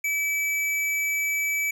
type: tone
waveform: square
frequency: 2300 Hz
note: D7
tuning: 37 cents flat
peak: -24 dBFS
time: 0.04-1.71 s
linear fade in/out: 5 ms
effects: none